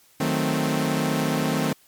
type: chord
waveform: sawtooth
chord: D# diminished seventh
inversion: none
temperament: equal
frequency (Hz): 155.56 / 185 / 220 / 261.6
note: D#3 / F#3 / A3 / C4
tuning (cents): 0 / 0 / 0 / 0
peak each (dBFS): -22 / -26 / -23 / -22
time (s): 0.2-1.73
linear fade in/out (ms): 5
effects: white hiss -57 dBFS RMS until 1.87 s + MP3 96 kbps